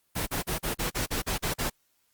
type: noise bursts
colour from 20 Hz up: pink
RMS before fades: -29 dBFS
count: 10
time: 0.15-1.701 s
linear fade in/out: 20 ms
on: 120 ms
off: 39 ms
effects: white hiss -71 dBFS RMS until 2.13 s + Opus 24 kbps